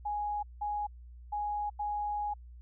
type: tone bursts at uneven times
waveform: sine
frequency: 830.6 Hz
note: G#5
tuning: in tune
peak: -31 dBFS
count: 4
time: 0.05-0.43 / 0.61-0.87 / 1.32-1.7 / 1.79-2.34 s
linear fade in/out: 10 ms
effects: added 60 Hz sine -47 dBFS peak until 2.61 s